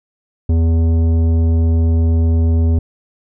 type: tone with tanh clipping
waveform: sine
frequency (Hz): 82.2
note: E2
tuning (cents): -4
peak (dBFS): -12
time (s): 0.49-2.79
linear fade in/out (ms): 5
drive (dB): 12
effects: none